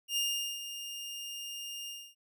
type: tone with ADSR envelope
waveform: sawtooth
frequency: 2820 Hz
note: F7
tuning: 16 cents sharp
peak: -25 dBFS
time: 0.08-2.15 s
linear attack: 87 ms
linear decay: 420 ms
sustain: -11 dB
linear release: 270 ms
effects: none